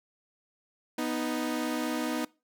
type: tone pair together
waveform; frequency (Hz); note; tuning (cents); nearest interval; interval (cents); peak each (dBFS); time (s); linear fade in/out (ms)
sawtooth; 246.9 / 311.1; B3 / D#4; 0 / 0; major third; 400; -28; 0.98-2.25; 5
effects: noise-tail reverb RT60 0.3 s tail -23 dB re dry